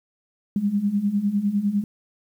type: beating tone pair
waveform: sine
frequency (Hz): 197.3 / 207.2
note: G3 / G#3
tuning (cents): +11 / -4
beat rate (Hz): 9.9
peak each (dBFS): -25 / -21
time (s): 0.56-1.84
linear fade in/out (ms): 2
effects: 9-bit